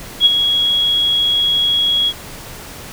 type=tone with ADSR envelope; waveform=sine; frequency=3322 Hz; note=G#7; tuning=in tune; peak=-4 dBFS; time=0.2-2.13 s; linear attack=57 ms; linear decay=23 ms; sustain=-8 dB; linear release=51 ms; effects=pink hiss -33 dBFS RMS until 2.92 s